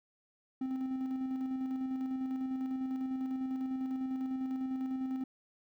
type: tone with tremolo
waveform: triangle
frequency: 261.6 Hz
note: C4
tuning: in tune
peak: -30 dBFS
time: 0.61-5.24 s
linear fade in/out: 5 ms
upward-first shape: square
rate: 10 Hz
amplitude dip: 30%
effects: none

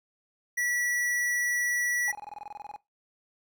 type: tone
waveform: square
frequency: 1946 Hz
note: B6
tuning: 26 cents flat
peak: -27 dBFS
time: 0.57-2.12 s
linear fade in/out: 10 ms
type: tone bursts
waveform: triangle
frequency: 830 Hz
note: G#5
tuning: 1 cent flat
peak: -35 dBFS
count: 15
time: 2.08-2.761 s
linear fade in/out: 0 ms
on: 23 ms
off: 24 ms
effects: noise-tail reverb RT60 0.2 s tail -20 dB re dry

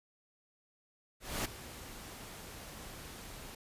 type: noise with ADSR envelope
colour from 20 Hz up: pink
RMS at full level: -34 dBFS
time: 1.2-3.55 s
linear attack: 250 ms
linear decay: 10 ms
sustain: -14 dB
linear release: 4 ms
effects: resampled to 32000 Hz

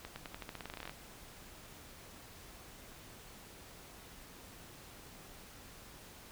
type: accelerating click train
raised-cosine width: 0.3 ms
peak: -27 dBFS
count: 17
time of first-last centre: 0.05-0.895 s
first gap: 110 ms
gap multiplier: 0.89
effects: pink hiss -54 dBFS RMS until 6.31 s

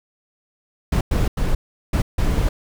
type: noise bursts at uneven times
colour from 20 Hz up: brown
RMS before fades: -18 dBFS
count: 5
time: 0.92-1.01 / 1.11-1.28 / 1.37-1.55 / 1.93-2.02 / 2.18-2.49 s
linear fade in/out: 5 ms
effects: none

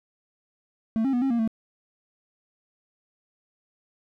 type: tone with pitch steps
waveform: triangle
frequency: 222.8 / 270.2 / 244.1 / 269.8 / 234.7 / 223.1 Hz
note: A3 / C#4 / B3 / C#4 / A#3 / A3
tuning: +22 / -44 / -20 / -47 / +12 / +24 cents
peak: -19 dBFS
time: 0.96-1.476 s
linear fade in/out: 0 ms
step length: 86 ms
effects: none

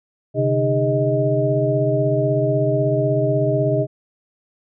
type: tone cluster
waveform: sine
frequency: 131.1 / 147.3 / 308.6 / 407.1 / 626 Hz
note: C3 / D3 / D#4 / G#4 / D#5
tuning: +4 / +6 / -14 / -35 / +10 cents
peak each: -20 / -27 / -25 / -22 / -20 dBFS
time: 0.34-3.87 s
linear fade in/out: 50 ms
effects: none

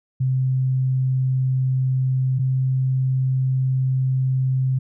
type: tone pair in turn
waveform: sine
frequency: 130.3 / 130.78 Hz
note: C3 / C3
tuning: -7 / 0 cents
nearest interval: unison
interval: 7 cents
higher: second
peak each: -17 dBFS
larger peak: neither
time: 0.2-2.39 / 2.39-4.79 s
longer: second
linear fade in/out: 10 ms
effects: none

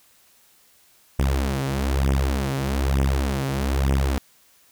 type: beating tone pair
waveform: sawtooth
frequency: 67.1 / 68.2 Hz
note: C2 / C#2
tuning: +44 / -28 cents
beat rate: 1.1 Hz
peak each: -19 dBFS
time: 1.19-4.18 s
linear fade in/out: 0 ms
effects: white hiss -57 dBFS RMS until 4.71 s

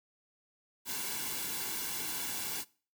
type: noise with comb filter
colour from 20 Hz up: white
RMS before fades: -37 dBFS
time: 0.85-2.65 s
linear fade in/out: 50 ms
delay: 1.6 ms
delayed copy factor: -0.65
effects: noise-tail reverb RT60 0.4 s tail -22 dB re dry

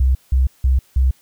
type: tone bursts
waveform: sine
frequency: 65 Hz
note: C2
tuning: 11 cents flat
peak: -11 dBFS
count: 4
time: 0-1.11 s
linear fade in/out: 5 ms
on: 150 ms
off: 170 ms
effects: white hiss -55 dBFS RMS until 1.21 s

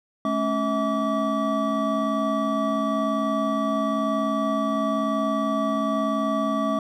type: tone cluster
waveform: triangle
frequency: 215.9 / 276.9 / 645 / 1151 Hz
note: A3 / C#4 / E5 / D6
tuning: -33 / -2 / -38 / -35 cents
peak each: -25 dBFS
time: 0.25-6.79 s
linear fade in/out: 2 ms
effects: none

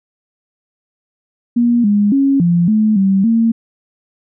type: tone with pitch steps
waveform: sine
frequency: 238.3 / 205.4 / 274.7 / 172.5 / 215.6 / 193.6 / 227.9 Hz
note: A#3 / G#3 / C#4 / F3 / A3 / G3 / A#3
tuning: +38 / -19 / -16 / -21 / -35 / -21 / -39 cents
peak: -9 dBFS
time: 1.56-3.52 s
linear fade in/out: 10 ms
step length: 280 ms
effects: none

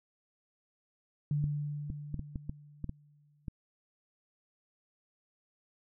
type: tone with exponential decay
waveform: sine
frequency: 146.83 Hz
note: D3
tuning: in tune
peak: -27 dBFS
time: 1.31-3.48 s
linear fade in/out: 2 ms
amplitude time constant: 470 ms
type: clicks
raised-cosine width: 5 ms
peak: -24 dBFS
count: 9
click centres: 1.441 / 1.901 / 2.143 / 2.194 / 2.358 / 2.495 / 2.843 / 2.894 / 3.482 s
effects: none

